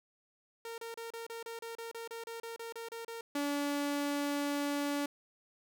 sawtooth tone bursts, 460 Hz, A#4, 23 cents flat, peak -37 dBFS, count 16, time 0.65-3.21 s, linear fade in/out 2 ms, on 130 ms, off 32 ms
sawtooth tone, 287.1 Hz, D4, 39 cents flat, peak -28 dBFS, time 3.35-5.06 s, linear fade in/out 5 ms
effects none

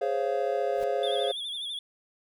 triangle chord, Db major seventh, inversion second, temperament just, 415.8 / 519.7 / 554.4 / 693 Hz, Ab4 / C5 / Db5 / F5, +2 / -12 / 0 / -14 cents, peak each -29 dBFS, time 0.01-1.32 s, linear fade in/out 10 ms
pink noise with exponential growth, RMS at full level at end -44 dBFS, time 0.67-0.84 s, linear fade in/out 1 ms, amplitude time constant 36 ms
triangle tone with vibrato, 3438 Hz, A7, 41 cents flat, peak -31 dBFS, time 1.03-1.79 s, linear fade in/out 2 ms, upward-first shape sine, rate 12 Hz, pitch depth 81 cents each way
effects none

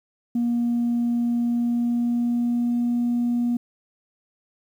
sine tone with pitch glide, 237.7 to 240 Hz, A#3 to B3, +34 to -49 cents, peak -18 dBFS, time 0.35-3.57 s, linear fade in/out 5 ms, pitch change +17 cents, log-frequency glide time 1.41-2.98 s, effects tanh soft clip ceiling -17 dBFS + 9-bit

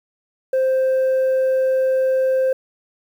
sine tone, 523.3 Hz, C5, in tune, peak -12 dBFS, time 0.53-2.53 s, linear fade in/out 5 ms, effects tanh soft clip ceiling -14 dBFS + 8-bit

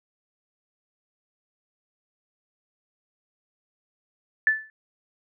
sine tone with exponential decay, 1751 Hz, A6, 9 cents flat, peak -13 dBFS, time 4.47-4.7 s, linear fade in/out 1 ms, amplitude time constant 50 ms, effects none

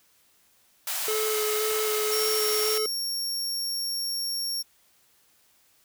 white high-pass noise, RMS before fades -30 dBFS, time 0.87-2.78 s, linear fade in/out 2 ms, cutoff 570 Hz, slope 48 dB/octave
square tone with vibrato, 429.7 Hz, A4, 41 cents flat, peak -27 dBFS, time 1.08-2.86 s, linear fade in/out 2 ms, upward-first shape square, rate 1.9 Hz, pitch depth 11 cents each way
sawtooth tone, 5520 Hz, F8, 21 cents flat, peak -25 dBFS, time 2.11-4.63 s, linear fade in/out 20 ms
effects white hiss -63 dBFS RMS until 5.84 s

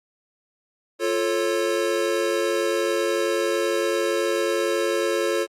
square chord, F augmented, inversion none, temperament equal with one note detuned, 349.2 / 440 / 547.4 Hz, F4 / A4 / C#5, 0 / 0 / -22 cents, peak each -26 dBFS, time 0.99-5.47 s, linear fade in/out 50 ms, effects low-pass 11000 Hz 12 dB/octave + Opus 48 kbps

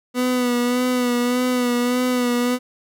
30% pulse tone with vibrato, 246.9 Hz, B3, in tune, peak -15 dBFS, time 0.14-2.59 s, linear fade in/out 50 ms, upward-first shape sine, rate 1.7 Hz, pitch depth 35 cents each way, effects none

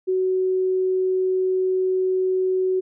sine tone, 373.3 Hz, F#4, 15 cents sharp, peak -18 dBFS, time 0.07-2.81 s, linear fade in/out 20 ms, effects none

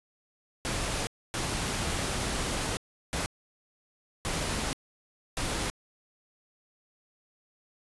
pink noise bursts at uneven times, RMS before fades -31 dBFS, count 5, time 0.65-1.07 / 1.34-2.77 / 3.13-3.26 / 4.25-4.73 / 5.37-5.7 s, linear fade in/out 0 ms, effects resampled to 24000 Hz

